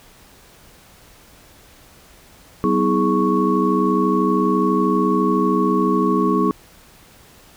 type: tone cluster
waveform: sine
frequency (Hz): 190.1 / 250.3 / 322.5 / 416.3 / 1107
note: F#3 / B3 / E4 / G#4 / C#6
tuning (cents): +47 / +23 / -38 / +4 / -3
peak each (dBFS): -21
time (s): 2.64-6.51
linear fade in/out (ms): 0
effects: pink hiss -48 dBFS RMS until 7.56 s